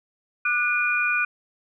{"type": "tone cluster", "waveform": "sine", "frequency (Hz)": [1192, 1468, 2431], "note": ["D6", "F#6", "D#7"], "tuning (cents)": [25, -14, -41], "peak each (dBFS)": [-30, -23, -23], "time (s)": [0.45, 1.25], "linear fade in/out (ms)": 5, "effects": []}